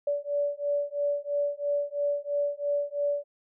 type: beating tone pair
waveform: sine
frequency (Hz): 575 / 578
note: D5 / D5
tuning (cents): -37 / -28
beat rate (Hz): 3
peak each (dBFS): -29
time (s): 0.07-3.24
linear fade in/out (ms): 5
effects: none

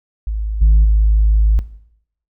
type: tone with level steps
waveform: sine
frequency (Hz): 53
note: G#1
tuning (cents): +36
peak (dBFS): -17 / -4 / -7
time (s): 0.27-1.59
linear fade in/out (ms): 0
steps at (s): 0.61 / 0.84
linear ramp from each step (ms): 10
effects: noise-tail reverb RT60 0.7 s tail -17 dB re dry + tanh soft clip ceiling -5 dBFS

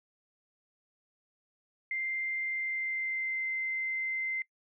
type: tone with pitch glide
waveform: sine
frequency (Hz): 2093 to 2076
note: C7 to C7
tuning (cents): 0 to -14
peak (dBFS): -31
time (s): 1.91-4.42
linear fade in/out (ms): 2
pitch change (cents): -14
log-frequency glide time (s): 2.46-3.49
effects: noise-tail reverb RT60 0.1 s tail -23 dB re dry

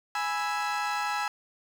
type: chord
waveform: 30% pulse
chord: E major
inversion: first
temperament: equal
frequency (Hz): 830.6 / 987.8 / 1318.5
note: G#5 / B5 / E6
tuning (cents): 0 / 0 / 0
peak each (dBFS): -28 / -32 / -30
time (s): 0.15-1.28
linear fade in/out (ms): 2
effects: low-pass 6000 Hz 12 dB/octave + 8-bit

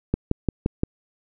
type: click train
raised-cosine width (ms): 3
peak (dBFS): -7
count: 5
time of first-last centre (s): 0.14-0.834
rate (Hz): 5.76
effects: none

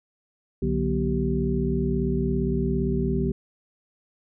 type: tone cluster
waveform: sine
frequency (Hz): 63.3 / 147 / 184.8 / 242.1 / 387.1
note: B1 / D3 / F#3 / B3 / G4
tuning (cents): +43 / +2 / -2 / -34 / -22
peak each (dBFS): -28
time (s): 0.62-3.32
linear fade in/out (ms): 5
effects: none

